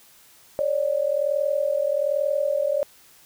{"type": "tone pair together", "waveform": "sine", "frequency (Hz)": [553.8, 595], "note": ["C#5", "D5"], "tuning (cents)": [-2, 22], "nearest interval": "minor second", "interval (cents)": 124, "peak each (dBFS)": -23, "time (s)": [0.59, 2.83], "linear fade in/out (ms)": 0, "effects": ["white hiss -53 dBFS RMS until 3.25 s"]}